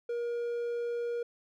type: tone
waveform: triangle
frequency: 474.4 Hz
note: A#4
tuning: 30 cents sharp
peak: -29 dBFS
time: 0.09-1.23 s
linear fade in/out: 5 ms
effects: none